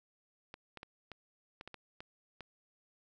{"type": "clicks", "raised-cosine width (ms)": 0.3, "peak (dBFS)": -30, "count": 9, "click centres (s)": [0.541, 0.773, 0.831, 1.117, 1.611, 1.676, 1.743, 2.005, 2.407], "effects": []}